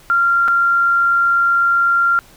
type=tone with dropouts; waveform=sine; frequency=1384 Hz; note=F6; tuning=16 cents flat; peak=-11 dBFS; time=0.1-2.19 s; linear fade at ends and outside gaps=0 ms; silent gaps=0.479-0.483 s; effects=pink hiss -46 dBFS RMS until 2.36 s